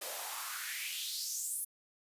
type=noise with high-pass filter sweep; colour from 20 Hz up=white; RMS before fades=-39 dBFS; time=0.01-1.65 s; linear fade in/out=10 ms; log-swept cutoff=480 to 11000 Hz; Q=3.8; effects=resampled to 32000 Hz